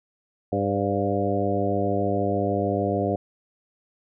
harmonic tone with a mistuned harmonic, 100.4 Hz, G2, 42 cents sharp, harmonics 1 / 2 / 3 / 4 / 5 / 6 / 7, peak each -29 / -29 / -29 / -29 / -29 / -29 / -29 dBFS, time 0.52-3.16 s, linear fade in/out 5 ms, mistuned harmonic 6, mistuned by -40 cents, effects none

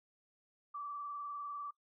sine tone with vibrato, 1160 Hz, D6, 22 cents flat, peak -40 dBFS, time 0.74-1.71 s, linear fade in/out 10 ms, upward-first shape triangle, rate 20 Hz, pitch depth 50 cents each way, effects noise-tail reverb RT60 0.1 s tail -23 dB re dry

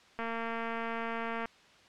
click train, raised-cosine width 0.5 ms, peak -22 dBFS, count 291, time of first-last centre 0.19-1.456 s, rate 229 Hz, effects white hiss -59 dBFS RMS until 1.88 s + low-pass 4000 Hz 12 dB/octave

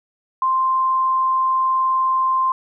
sine tone, 1046.5 Hz, C6, in tune, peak -15 dBFS, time 0.42-2.52 s, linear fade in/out 2 ms, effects none

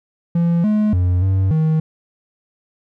triangle tone with pitch steps, 170.1 / 212.2 / 89.8 / 95.5 / 157.8 Hz, F3 / G#3 / F2 / G2 / D#3, -45 / +38 / +49 / -45 / +25 cents, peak -11 dBFS, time 0.35-1.8 s, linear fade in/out 5 ms, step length 290 ms, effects none

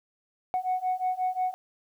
sine beating tone pair, 736 / 741.6 Hz, F#5 / F#5, -9 / +4 cents, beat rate 5.6 Hz, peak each -28 / -27 dBFS, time 0.54-1.54 s, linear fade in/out 0 ms, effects tanh soft clip ceiling -21 dBFS + 10-bit

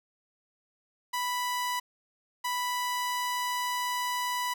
sawtooth tone pair in turn, 987.8 / 987.8 Hz, B5 / B5, 0 / 0 cents, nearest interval unison, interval 0 cents, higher neither, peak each -25 dBFS, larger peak neither, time 1.13-1.8 / 2.44-4.54 s, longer second, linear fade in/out 10 ms, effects none

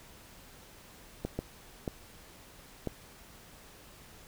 clicks, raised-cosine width 2 ms, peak -19 dBFS, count 4, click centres 1.25 / 1.39 / 1.878 / 2.873 s, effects pink hiss -54 dBFS RMS until 4.27 s

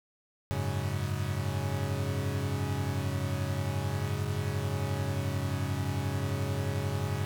40% pulse chord, F# suspended second, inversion none, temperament equal, 92.5 / 103.83 / 138.59 Hz, F#2 / G#2 / C#3, 0 / 0 / 0 cents, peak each -33 dBFS, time 0.51-7.25 s, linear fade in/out 0 ms, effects none

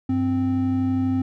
triangle tone pair together, 97.8 / 261.1 Hz, G2 / C4, -4 / -3 cents, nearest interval octave + perfect fourth, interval 1701 cents, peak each -24 / -18 dBFS, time 0.09-1.22 s, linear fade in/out 5 ms, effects none

